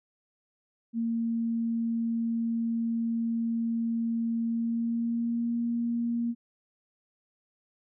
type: tone with pitch glide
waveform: sine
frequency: 230 to 235 Hz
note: A#3 to A#3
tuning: -23 to +14 cents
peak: -26 dBFS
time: 0.93-6.35 s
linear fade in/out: 50 ms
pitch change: +37 cents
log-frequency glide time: 4.46-5.56 s
effects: none